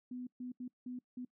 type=tone bursts at uneven times; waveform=sine; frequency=249.4 Hz; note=B3; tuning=17 cents sharp; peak=-40 dBFS; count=5; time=0.11-0.27 / 0.4-0.52 / 0.6-0.68 / 0.86-0.99 / 1.17-1.25 s; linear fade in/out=5 ms; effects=noise-tail reverb RT60 0.1 s tail -22 dB re dry